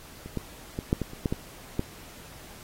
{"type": "clicks", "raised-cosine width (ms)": 3, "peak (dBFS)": [-27, -16, -17, -9, -15, -27, -12, -14, -12], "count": 9, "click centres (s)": [0.26, 0.373, 0.789, 0.929, 1.017, 1.134, 1.258, 1.325, 1.794], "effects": ["pink hiss -48 dBFS RMS until 2.63 s", "AAC 48 kbps"]}